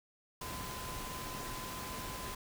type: tone in noise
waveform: sine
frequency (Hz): 1021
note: C6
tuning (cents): -43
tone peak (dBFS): -46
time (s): 0.41-2.35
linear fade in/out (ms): 5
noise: pink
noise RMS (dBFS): -43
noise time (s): 0.41-2.35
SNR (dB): -6
effects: none